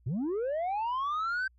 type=linear sweep; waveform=sine; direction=up; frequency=103.83 to 1568 Hz; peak=-26 dBFS; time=0.06-1.48 s; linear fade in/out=10 ms; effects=tanh soft clip ceiling -28 dBFS + added 60 Hz sine -60 dBFS peak until 1.58 s